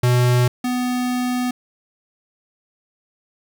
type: tone pair in turn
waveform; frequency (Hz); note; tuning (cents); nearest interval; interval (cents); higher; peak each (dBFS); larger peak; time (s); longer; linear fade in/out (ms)
square; 123.47 / 248.8; B2 / B3; 0 / +13; octave; 1213; second; -14 / -20; first; 0.03-0.48 / 0.64-1.51; second; 5
effects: 8-bit